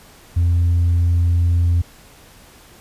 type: tone with tanh clipping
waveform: triangle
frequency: 86 Hz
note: F2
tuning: 26 cents flat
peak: -13 dBFS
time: 0.36-1.82 s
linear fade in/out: 10 ms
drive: 6 dB
effects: pink hiss -46 dBFS RMS until 2.8 s + resampled to 32000 Hz